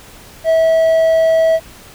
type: tone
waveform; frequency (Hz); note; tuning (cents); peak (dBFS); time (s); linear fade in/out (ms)
triangle; 649; E5; -27; -7; 0.44-1.6; 50
effects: pink hiss -39 dBFS RMS until 1.94 s